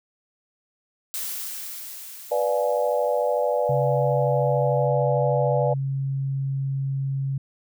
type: noise with exponential decay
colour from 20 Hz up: blue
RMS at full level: -29 dBFS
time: 1.14-4.87 s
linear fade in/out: 0 ms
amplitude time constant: 810 ms
type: chord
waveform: sine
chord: B diminished seventh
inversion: none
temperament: equal with one note detuned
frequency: 493.9 / 587.3 / 698.5 / 843.2 Hz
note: B4 / D5 / F5 / Ab5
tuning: 0 / 0 / 0 / +26 cents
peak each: -24 / -23 / -29 / -29 dBFS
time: 2.31-5.74 s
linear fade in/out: 10 ms
type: tone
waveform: sine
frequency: 136.2 Hz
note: C#3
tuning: 30 cents flat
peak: -23 dBFS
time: 3.69-7.38 s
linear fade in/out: 5 ms
effects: none